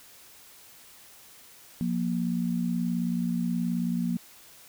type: tone pair together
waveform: sine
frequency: 176.9 / 235.6 Hz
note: F3 / A#3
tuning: +23 / +19 cents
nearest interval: perfect fourth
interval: 496 cents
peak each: -28 dBFS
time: 1.81-4.17 s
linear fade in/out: 0 ms
effects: white hiss -52 dBFS RMS until 4.68 s